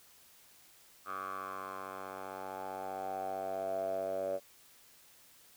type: tone with band-pass filter sweep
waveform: 10% pulse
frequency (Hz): 95.4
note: G2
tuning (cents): -47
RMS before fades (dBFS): -39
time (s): 1.05-4.4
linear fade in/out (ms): 50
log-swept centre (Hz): 1200 to 590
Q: 9.5
effects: white hiss -61 dBFS RMS until 5.56 s